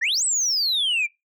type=exponential two-way sweep; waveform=sine; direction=up then down; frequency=1693 to 8230 to 2310 Hz; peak=-17 dBFS; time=0.01-1.07 s; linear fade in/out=20 ms; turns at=0.24 s; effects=noise-tail reverb RT60 0.2 s tail -24 dB re dry + tanh soft clip ceiling -18 dBFS